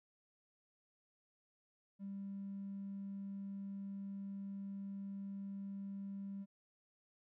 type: tone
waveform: triangle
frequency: 197.4 Hz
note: G3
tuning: 12 cents sharp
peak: -39 dBFS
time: 1.99-6.46 s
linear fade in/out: 50 ms
effects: tanh soft clip ceiling -40 dBFS